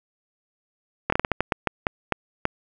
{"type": "slowing click train", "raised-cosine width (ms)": 0.5, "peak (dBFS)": -5, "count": 12, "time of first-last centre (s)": [1.1, 2.454], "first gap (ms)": 24, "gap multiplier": 1.3, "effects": []}